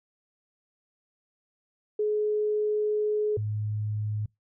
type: tone pair in turn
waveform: sine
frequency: 423 / 106 Hz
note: G#4 / G#2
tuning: +32 / +36 cents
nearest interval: 2 octaves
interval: 2396 cents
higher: first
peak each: -23 / -27 dBFS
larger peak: first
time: 1.99-3.37 / 3.37-4.26 s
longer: first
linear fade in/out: 5 ms
effects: noise-tail reverb RT60 0.2 s tail -26 dB re dry